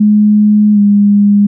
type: tone with pitch glide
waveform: sine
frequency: 210 to 203.9 Hz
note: G#3 to G#3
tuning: +19 to -32 cents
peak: -4 dBFS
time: 0-1.47 s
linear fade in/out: 10 ms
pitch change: -51 cents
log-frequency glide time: 0.73-0.79 s
effects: none